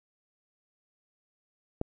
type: click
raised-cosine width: 2 ms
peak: -16 dBFS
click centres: 1.814 s
effects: none